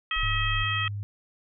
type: harmonic tone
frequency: 640 Hz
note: D#5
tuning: 49 cents sharp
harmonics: 2 / 3 / 4 / 5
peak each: -31 / -31 / -31 / -31 dBFS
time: 0.11-0.88 s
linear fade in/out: 2 ms
type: tone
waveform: sine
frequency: 33.5 Hz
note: C1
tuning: 42 cents sharp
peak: -28 dBFS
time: 0.16-0.64 s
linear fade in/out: 10 ms
type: tone with pitch glide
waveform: sine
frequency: 103.83 to 101.75 Hz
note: G#2 to G#2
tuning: 0 to -35 cents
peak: -30 dBFS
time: 0.23-1.03 s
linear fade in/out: 0 ms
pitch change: -35 cents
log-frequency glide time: 0.37-0.87 s
effects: none